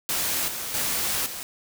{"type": "noise with level steps", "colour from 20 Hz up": "white", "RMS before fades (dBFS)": [-26, -32, -26, -35], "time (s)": [0.09, 1.43], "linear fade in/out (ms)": 0, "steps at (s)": [0.48, 0.74, 1.26], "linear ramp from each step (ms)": 2, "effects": []}